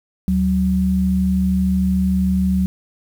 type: tone pair together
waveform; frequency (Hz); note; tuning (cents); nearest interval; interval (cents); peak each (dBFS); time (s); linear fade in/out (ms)
sine; 74.29 / 187.2; D2 / F#3; +20 / +20; octave + major third; 1600; -21 / -15; 0.28-2.66; 0
effects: 7-bit